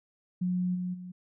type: tone with level steps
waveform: sine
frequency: 180.7 Hz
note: F#3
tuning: 41 cents flat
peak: -26 / -30 / -39 dBFS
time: 0.41-1.12 s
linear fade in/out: 10 ms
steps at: 0.74 / 0.93 s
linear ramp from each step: 20 ms
effects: none